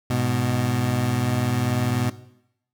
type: tone pair together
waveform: 25% pulse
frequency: 103.83 / 124.1 Hz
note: G#2 / B2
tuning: 0 / +9 cents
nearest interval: minor third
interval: 309 cents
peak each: -23 / -18 dBFS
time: 0.1-2.1 s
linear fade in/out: 5 ms
effects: noise-tail reverb RT60 0.8 s tail -17 dB re dry